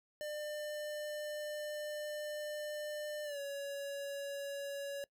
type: tone with pitch glide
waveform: square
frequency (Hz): 599 to 562.1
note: D5 to C#5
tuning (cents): +34 to +24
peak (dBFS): -40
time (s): 0.21-5.04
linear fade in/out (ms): 0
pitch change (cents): -110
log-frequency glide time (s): 3.24-3.39
effects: noise-tail reverb RT60 0.1 s tail -22 dB re dry